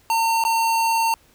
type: tone with dropouts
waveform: square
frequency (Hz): 909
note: A#5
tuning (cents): -44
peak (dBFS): -18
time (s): 0.1-1.14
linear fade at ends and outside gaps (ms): 1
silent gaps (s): 0.439-0.45
effects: pink hiss -56 dBFS RMS until 1.34 s